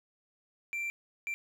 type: tone bursts at uneven times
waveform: triangle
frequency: 2354 Hz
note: D7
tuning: 3 cents sharp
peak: -31 dBFS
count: 2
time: 0.73-0.9 / 1.27-1.34 s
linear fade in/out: 0 ms
effects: none